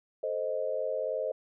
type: chord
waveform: sine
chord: A diminished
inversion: none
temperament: equal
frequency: 440 / 523.3 / 622.3 Hz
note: A4 / C5 / Eb5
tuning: 0 / 0 / 0 cents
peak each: -37 / -32 / -33 dBFS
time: 0.23-1.32 s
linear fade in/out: 5 ms
effects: none